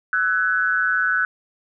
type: tone with amplitude modulation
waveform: sine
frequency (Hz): 1497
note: F#6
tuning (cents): +20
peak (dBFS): -13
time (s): 0.13-1.25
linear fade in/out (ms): 2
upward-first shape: sine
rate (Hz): 180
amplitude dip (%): 90
effects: none